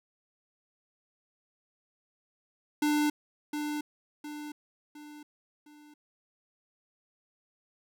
square tone with echo, 297.9 Hz, D4, 25 cents sharp, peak -25 dBFS, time 2.82-3.1 s, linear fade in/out 5 ms, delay 710 ms, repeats 4, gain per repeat -7 dB, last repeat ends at 5.94 s, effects none

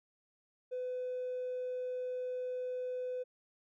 sine tone with hard clipping, 503 Hz, B4, 32 cents sharp, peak -36 dBFS, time 0.71-3.24 s, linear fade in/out 20 ms, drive 1 dB, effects none

